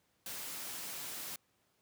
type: noise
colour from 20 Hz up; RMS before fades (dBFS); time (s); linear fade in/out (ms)
white; -43; 0.26-1.36; 2
effects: pink hiss -75 dBFS RMS until 1.81 s + high-pass 100 Hz 12 dB/octave